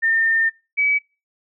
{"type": "tone pair in turn", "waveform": "sine", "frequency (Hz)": [1811, 2282], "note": ["A6", "C#7"], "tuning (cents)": [49, 50], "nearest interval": "major third", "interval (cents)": 401, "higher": "second", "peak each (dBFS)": -15, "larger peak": "neither", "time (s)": [[0.02, 0.5], [0.77, 0.99]], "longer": "first", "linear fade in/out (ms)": 20, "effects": ["noise-tail reverb RT60 0.3 s tail -24 dB re dry"]}